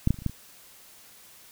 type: clicks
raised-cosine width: 5 ms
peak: -8 / -9 / -29 / -27 / -29 / -13 / -27 dBFS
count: 7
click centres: 0.074 / 0.106 / 0.143 / 0.188 / 0.221 / 0.263 / 0.296 s
effects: white hiss -52 dBFS RMS until 1.51 s